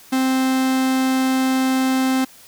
45% pulse tone, 261.6 Hz, C4, in tune, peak -16 dBFS, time 0.12-2.25 s, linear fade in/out 10 ms, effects white hiss -46 dBFS RMS until 2.47 s

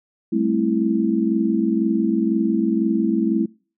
sine chord, A minor seventh, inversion third, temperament just, 198 / 220 / 264 / 330 Hz, G3 / A3 / C4 / E4, +18 / 0 / +16 / +2 cents, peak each -24 / -21 / -25 / -21 dBFS, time 0.32-3.46 s, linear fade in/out 10 ms, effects noise-tail reverb RT60 0.4 s tail -26 dB re dry

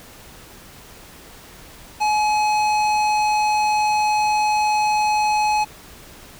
triangle tone with hard clipping, 847 Hz, G#5, 34 cents sharp, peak -18 dBFS, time 2-5.65 s, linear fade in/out 20 ms, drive 18 dB, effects pink hiss -43 dBFS RMS until 6.39 s

